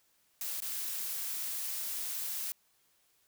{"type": "noise with dropouts", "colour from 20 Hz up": "blue", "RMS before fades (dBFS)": -37, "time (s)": [0.41, 2.52], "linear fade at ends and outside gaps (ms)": 1, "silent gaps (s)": [0.603, 0.621], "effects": ["white hiss -71 dBFS RMS until 3.27 s"]}